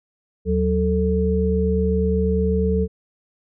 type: tone cluster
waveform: sine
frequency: 76.2 / 184.4 / 442.5 Hz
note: D#2 / F#3 / A4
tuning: -36 / -6 / +10 cents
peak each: -21 dBFS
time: 0.45-2.88 s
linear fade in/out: 50 ms
effects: none